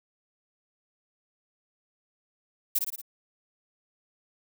violet noise with echo, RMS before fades -24 dBFS, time 2.75-2.79 s, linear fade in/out 10 ms, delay 57 ms, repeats 4, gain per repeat -4 dB, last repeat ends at 3.018 s, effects none

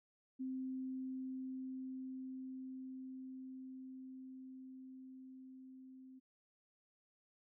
sine tone with level ramp, 260.6 Hz, C4, 7 cents flat, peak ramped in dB -39 to -54 dBFS, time 0.39-6.2 s, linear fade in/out 20 ms, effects none

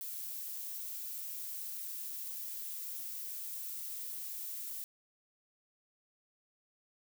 violet noise, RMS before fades -42 dBFS, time 0.01-4.84 s, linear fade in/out 0 ms, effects none

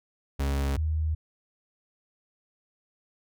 40% pulse / sine tone pair in turn, 69.3 / 78.33 Hz, C#2 / D#2, 0 / +12 cents, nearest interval major second, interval 212 cents, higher second, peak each -24 dBFS, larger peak neither, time 0.39-0.77 / 0.77-1.15 s, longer neither, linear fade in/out 10 ms, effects none

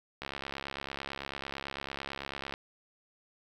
click train, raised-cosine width 0.3 ms, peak -21 dBFS, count 161, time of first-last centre 0.22-2.539 s, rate 69 Hz, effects 9-bit

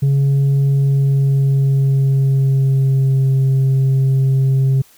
sine tone with pitch glide, 138.5 to 133.94 Hz, C#3 to C3, -1 to +41 cents, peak -8 dBFS, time 0.02-4.82 s, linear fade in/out 10 ms, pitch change -58 cents, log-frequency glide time 0.65-3.29 s, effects tanh soft clip ceiling -10 dBFS + white hiss -49 dBFS RMS until 4.97 s

